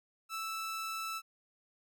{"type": "tone", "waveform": "sawtooth", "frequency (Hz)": 1318.5, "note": "E6", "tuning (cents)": 0, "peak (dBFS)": -33, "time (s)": [0.29, 1.22], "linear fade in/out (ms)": 50, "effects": []}